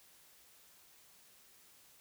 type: silence
effects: white hiss -63 dBFS RMS until 2 s